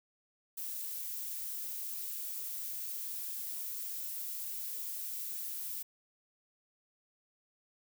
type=noise; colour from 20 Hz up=violet; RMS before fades=-40 dBFS; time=0.57-5.83 s; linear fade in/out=10 ms; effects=none